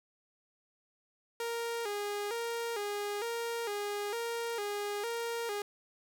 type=tone with vibrato; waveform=sawtooth; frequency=437.4 Hz; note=A4; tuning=10 cents flat; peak=-30 dBFS; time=1.4-5.62 s; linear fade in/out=2 ms; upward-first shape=square; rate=1.1 Hz; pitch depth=110 cents each way; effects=none